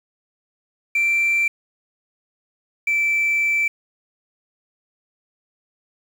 sine tone pair in turn, 2349 / 2329 Hz, D7 / D7, 0 / -15 cents, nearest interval unison, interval 15 cents, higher first, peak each -14 / -15 dBFS, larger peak first, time 0.95-1.48 / 2.87-3.68 s, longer second, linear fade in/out 5 ms, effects tanh soft clip ceiling -14 dBFS + 7-bit

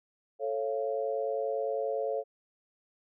sine chord, A augmented, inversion none, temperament just, 440 / 550 / 687.5 Hz, A4 / C#5 / E#5, 0 / -14 / -27 cents, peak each -33 / -32 / -36 dBFS, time 0.39-2.24 s, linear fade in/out 50 ms, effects none

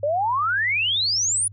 sine exponential sweep, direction up, 554.4 to 10000 Hz, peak -19 dBFS, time 0.03-1.48 s, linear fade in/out 5 ms, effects added 101 Hz sine -40 dBFS peak until 1.52 s

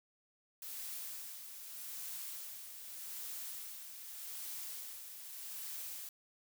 blue noise with tremolo, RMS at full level -44 dBFS, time 0.62-6.09 s, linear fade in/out 2 ms, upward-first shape sine, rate 0.83 Hz, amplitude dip 50%, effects none

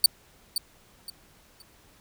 sawtooth tone with echo, 4548 Hz, C#8, 44 cents sharp, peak -10 dBFS, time 0.04-0.06 s, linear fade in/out 2 ms, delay 520 ms, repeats 3, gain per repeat -11 dB, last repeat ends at 1.62 s, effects pink hiss -58 dBFS RMS until 2 s

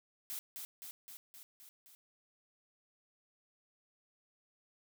blue noise with echo, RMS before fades -42 dBFS, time 0.3-0.39 s, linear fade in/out 0 ms, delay 260 ms, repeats 6, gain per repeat -3 dB, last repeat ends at 1.95 s, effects none

